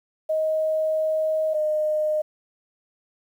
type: tone pair in turn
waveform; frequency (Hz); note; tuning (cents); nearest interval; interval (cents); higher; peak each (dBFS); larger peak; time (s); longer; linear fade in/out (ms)
sine; 628 / 612.9; D#5 / D#5; +16 / -26; unison; 42; first; -20; neither; 0.29-1.54 / 1.54-2.22; first; 10
effects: 9-bit